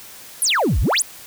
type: exponential two-way sweep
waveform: sine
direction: down then up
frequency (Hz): 11840 to 44.89 to 11840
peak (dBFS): -13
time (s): 0.42-1.02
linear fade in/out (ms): 0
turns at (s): 0.8
effects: tanh soft clip ceiling -13 dBFS + white hiss -40 dBFS RMS until 1.26 s